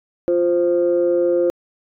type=tone pair together; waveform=sine; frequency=349.2 / 523.2 Hz; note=F4 / C5; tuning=0 / 0 cents; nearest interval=perfect fifth; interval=700 cents; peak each=-16 dBFS; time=0.28-1.5 s; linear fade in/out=0 ms; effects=tanh soft clip ceiling -8 dBFS